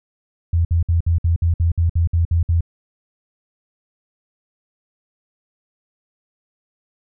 sine tone bursts, 84.2 Hz, E2, 37 cents sharp, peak -13 dBFS, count 12, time 0.53-2.608 s, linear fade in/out 5 ms, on 120 ms, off 58 ms, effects none

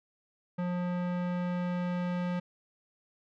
square tone with low-pass filter sweep, 177.9 Hz, F3, 32 cents sharp, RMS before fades -32 dBFS, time 0.58-2.4 s, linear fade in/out 10 ms, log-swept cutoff 1600 to 2600 Hz, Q 0.76, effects none

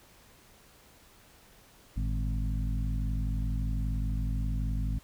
harmonic tone with a mistuned harmonic, 51.91 Hz, G#1, in tune, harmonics 1 / 2 / 3 / 4 / 5, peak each -29 / -35 / -39 / -41 / -43 dBFS, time 1.96-4.99 s, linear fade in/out 10 ms, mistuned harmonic 2, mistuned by +110 cents, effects pink hiss -58 dBFS RMS until 5.03 s

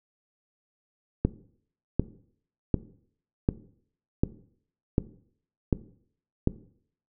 click train, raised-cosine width 3 ms, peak -8 dBFS, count 8, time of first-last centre 1.25-6.474 s, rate 1.34 Hz, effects noise-tail reverb RT60 0.6 s tail -17 dB re dry

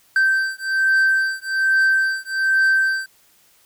triangle beating tone pair, 1556 / 1557.2 Hz, G6 / G6, -13 / -12 cents, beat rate 1.2 Hz, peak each -17 dBFS, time 0.16-3.06 s, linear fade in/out 2 ms, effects white hiss -56 dBFS RMS until 3.65 s

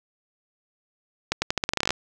accelerating click train, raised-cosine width 0.2 ms, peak -5 dBFS, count 14, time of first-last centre 1.32-1.906 s, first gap 100 ms, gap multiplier 0.85, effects none

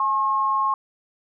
sine tone pair together, 849.2 / 1078 Hz, G#5 / C#6, +38 / -49 cents, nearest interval major third, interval 413 cents, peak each -27 / -19 dBFS, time 0-0.74 s, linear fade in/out 2 ms, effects none

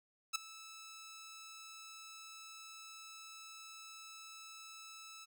10% pulse tone with ADSR envelope, 1311 Hz, E6, 10 cents flat, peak -23 dBFS, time 0.33-5.26 s, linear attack 23 ms, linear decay 9 ms, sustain -20 dB, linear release 26 ms, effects none

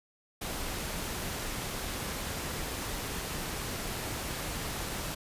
pink noise, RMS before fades -36 dBFS, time 0.41-5.15 s, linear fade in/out 10 ms, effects resampled to 32000 Hz

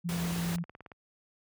sine tone with vibrato, 171.3 Hz, F3, 33 cents flat, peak -30 dBFS, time 0.04-0.64 s, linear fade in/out 20 ms, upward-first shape sine, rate 10 Hz, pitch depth 16 cents each way
pink noise, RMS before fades -38 dBFS, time 0.09-0.56 s, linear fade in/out 0 ms
click train, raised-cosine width 0.5 ms, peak -32 dBFS, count 15, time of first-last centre 0.14-0.918 s, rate 18 Hz
effects high-pass 60 Hz 12 dB/octave

